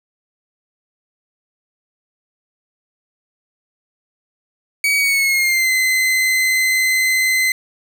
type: tone with pitch glide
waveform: 40% pulse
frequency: 2263 to 2051 Hz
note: C#7 to C7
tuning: +35 to -35 cents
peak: -13 dBFS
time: 4.84-7.52 s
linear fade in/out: 2 ms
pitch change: -170 cents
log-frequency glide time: 4.98-5.72 s
effects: none